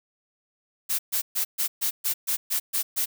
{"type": "noise bursts", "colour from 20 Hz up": "blue", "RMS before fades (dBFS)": -25, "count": 10, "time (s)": [0.89, 3.06], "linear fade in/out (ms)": 20, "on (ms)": 100, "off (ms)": 130, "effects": []}